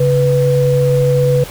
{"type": "tone pair together", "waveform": "sine", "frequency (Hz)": [138.6, 493.9], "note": ["C#3", "B4"], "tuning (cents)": [0, 0], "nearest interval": "octave + minor seventh", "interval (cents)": 2200, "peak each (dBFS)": -12, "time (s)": [0, 1.44], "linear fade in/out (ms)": 5, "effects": ["pink hiss -31 dBFS RMS until 1.5 s"]}